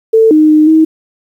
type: tone with pitch steps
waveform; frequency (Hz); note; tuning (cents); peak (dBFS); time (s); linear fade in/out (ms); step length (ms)
sine; 445.7 / 308.6 / 306.9 / 317.2; A4 / D#4 / D#4 / D#4; +22 / -14 / -24 / +33; -3; 0.13-0.85; 10; 180
effects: 7-bit